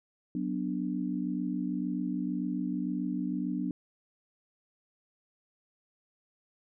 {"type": "chord", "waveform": "sine", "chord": "B minor", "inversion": "second", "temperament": "equal", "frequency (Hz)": [185, 246.9, 293.7], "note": ["F#3", "B3", "D4"], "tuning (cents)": [0, 0, 0], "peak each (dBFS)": -34, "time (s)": [0.35, 3.71], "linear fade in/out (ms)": 2, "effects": []}